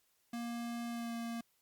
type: tone with pitch glide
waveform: square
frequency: 235.6 to 232.5 Hz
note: A#3 to A#3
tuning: +19 to -4 cents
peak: -39 dBFS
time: 0.33-1.41 s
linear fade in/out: 5 ms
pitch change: -23 cents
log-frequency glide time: 0.9-1.13 s
effects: white hiss -75 dBFS RMS until 1.61 s + Opus 48 kbps